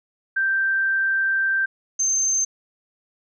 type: tone pair in turn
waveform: sine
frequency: 1568 / 6284 Hz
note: G6 / G8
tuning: 0 / +3 cents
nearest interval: 2 octaves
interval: 2403 cents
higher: second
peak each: -18 dBFS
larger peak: neither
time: 0.36-1.66 / 1.99-2.45 s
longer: first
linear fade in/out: 10 ms
effects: none